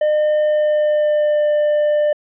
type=tone with pitch glide; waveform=triangle; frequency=606 to 596.6 Hz; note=D#5 to D5; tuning=-46 to +27 cents; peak=-11 dBFS; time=0.01-2.13 s; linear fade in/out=5 ms; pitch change=-27 cents; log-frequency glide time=0.41-1.48 s; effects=resampled to 8000 Hz